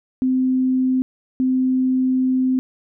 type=tone pair in turn; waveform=sine; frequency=258.1 / 258.1 Hz; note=C4 / C4; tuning=-23 / -23 cents; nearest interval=unison; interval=0 cents; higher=neither; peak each=-15 dBFS; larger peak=neither; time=0.22-1.02 / 1.4-2.59 s; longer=second; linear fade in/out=0 ms; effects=none

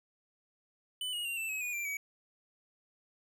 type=tone with pitch steps; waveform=square; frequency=3000 / 2883 / 2770 / 2662 / 2558 / 2458 / 2362 / 2270 Hz; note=F#7 / F#7 / F7 / E7 / D#7 / D#7 / D7 / C#7; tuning=+23 / -46 / -15 / +16 / +47 / -22 / +9 / +41 cents; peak=-35 dBFS; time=1.01-1.97 s; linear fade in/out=2 ms; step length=120 ms; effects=none

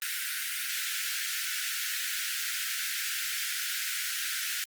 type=high-pass noise; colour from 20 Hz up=pink; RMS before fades=-33 dBFS; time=0.02-4.64 s; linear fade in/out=0 ms; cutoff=1400 Hz; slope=96 dB/octave; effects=Opus 32 kbps

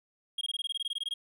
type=tone bursts; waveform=triangle; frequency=3257 Hz; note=G#7; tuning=34 cents flat; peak=-29 dBFS; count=15; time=0.38-1.14 s; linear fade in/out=5 ms; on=32 ms; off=20 ms; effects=none

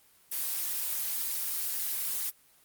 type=noise; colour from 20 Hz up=blue; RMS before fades=-32 dBFS; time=0.31-2.31 s; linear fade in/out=20 ms; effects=white hiss -62 dBFS RMS until 2.64 s + Opus 24 kbps

